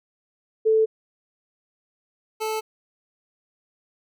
sine / 25% pulse tone pair in turn, 440 / 436.7 Hz, A4 / A4, 0 / -13 cents, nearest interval unison, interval 13 cents, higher first, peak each -15 / -21 dBFS, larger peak first, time 0.65-0.86 / 2.4-2.61 s, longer neither, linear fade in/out 20 ms, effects none

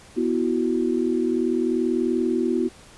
sine chord, B suspended fourth, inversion none, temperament equal, 246.9 / 329.6 / 370 Hz, B3 / E4 / F#4, 0 / 0 / 0 cents, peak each -24 dBFS, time 0.16-2.69 s, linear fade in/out 20 ms, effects pink hiss -48 dBFS RMS until 2.97 s + resampled to 24000 Hz

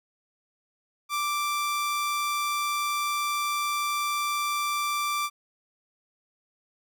sawtooth tone, 1174.7 Hz, D6, in tune, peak -22 dBFS, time 1.09-5.3 s, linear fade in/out 50 ms, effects none

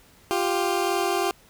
20% pulse tone pair together, 349.8 / 392.6 Hz, F4 / G4, +3 / +3 cents, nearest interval major second, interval 200 cents, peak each -20 / -20 dBFS, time 0.31-1.31 s, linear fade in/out 0 ms, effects pink hiss -55 dBFS RMS until 1.49 s

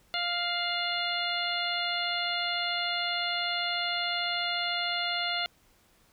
harmonic tone with a mistuned harmonic, 698.5 Hz, F5, in tune, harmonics 1 / 2 / 3 / 4 / 5 / 6, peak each -35 / -35 / -35 / -35 / -35 / -35 dBFS, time 0.14-5.46 s, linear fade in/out 0 ms, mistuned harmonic 4, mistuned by +36 cents, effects pink hiss -64 dBFS RMS until 6.12 s

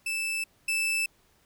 40% pulse tone pair in turn, 2637 / 2637 Hz, E7 / E7, 0 / 0 cents, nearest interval unison, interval 0 cents, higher neither, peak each -27 / -24 dBFS, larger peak second, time 0.06-0.44 / 0.68-1.06 s, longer neither, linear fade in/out 5 ms, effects pink hiss -65 dBFS RMS until 1.45 s

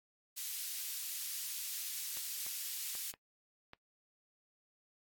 white high-pass noise, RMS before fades -41 dBFS, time 0.36-3.12 s, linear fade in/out 20 ms, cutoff 3000 Hz, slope 12 dB/octave
clicks, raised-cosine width 0.3 ms, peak -34 dBFS, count 5, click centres 2.171 / 2.465 / 2.952 / 3.139 / 3.734 s
effects noise-tail reverb RT60 0.1 s tail -19 dB re dry + AAC 64 kbps

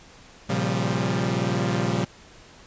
sawtooth chord, G half-diminished seventh, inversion first, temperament equal with one note detuned, 116.54 / 135.82 / 174.61 / 196 Hz, Bb2 / Db3 / F3 / G3, 0 / -35 / 0 / 0 cents, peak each -24 dBFS, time 0.49-2.05 s, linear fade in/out 10 ms, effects pink hiss -49 dBFS RMS until 2.66 s + resampled to 16000 Hz

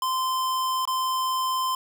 square tone with dropouts, 1036 Hz, C6, 17 cents flat, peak -24 dBFS, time 0.02-1.75 s, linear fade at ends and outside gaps 2 ms, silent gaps 0.853-0.875 s, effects none

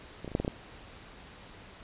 clicks, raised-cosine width 2 ms, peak -26 / -24 / -29 / -13 / -17 / -19 / -16 dBFS, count 7, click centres 0.246 / 0.278 / 0.317 / 0.351 / 0.4 / 0.448 / 0.479 s, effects pink hiss -50 dBFS RMS until 1.83 s + resampled to 8000 Hz

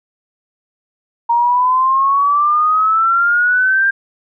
sine exponential sweep, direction up, 932.3 to 1600 Hz, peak -10 dBFS, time 1.29-3.91 s, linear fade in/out 10 ms, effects none

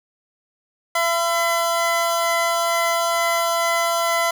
25% pulse tone pair together, 675.4 / 1012 Hz, E5 / B5, +42 / +42 cents, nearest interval perfect fifth, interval 700 cents, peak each -16 / -19 dBFS, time 0.95-4.31 s, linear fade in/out 5 ms, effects none

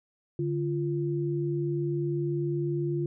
sine tone pair together, 145.35 / 345.7 Hz, D3 / F4, -18 / -18 cents, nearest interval octave + minor third, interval 1500 cents, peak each -29 / -29 dBFS, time 0.39-3.06 s, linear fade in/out 2 ms, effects none

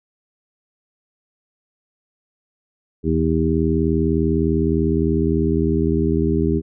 harmonic tone with a mistuned harmonic, 79.9 Hz, D#2, 47 cents sharp, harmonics 1 / 2 / 3 / 4 / 5, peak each -22 / -22 / -22 / -22 / -22 dBFS, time 3.03-6.62 s, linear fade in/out 50 ms, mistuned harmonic 1, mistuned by -78 cents, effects none

